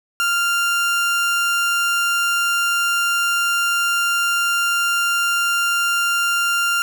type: tone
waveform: 30% pulse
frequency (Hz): 1393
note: F6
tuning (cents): -5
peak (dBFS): -14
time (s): 0.2-6.82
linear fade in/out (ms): 0
effects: none